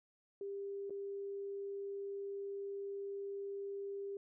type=tone with dropouts; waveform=sine; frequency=398 Hz; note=G4; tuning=26 cents sharp; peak=-40 dBFS; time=0.41-4.17 s; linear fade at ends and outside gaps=2 ms; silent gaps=0.897-0.905 s; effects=none